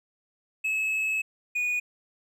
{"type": "tone pair in turn", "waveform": "triangle", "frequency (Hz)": [2586, 2462], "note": ["E7", "D#7"], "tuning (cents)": [-34, -19], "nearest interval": "minor second", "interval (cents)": 85, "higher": "first", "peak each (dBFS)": -23, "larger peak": "neither", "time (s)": [[0.64, 1.22], [1.55, 1.8]], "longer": "first", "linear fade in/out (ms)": 10, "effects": []}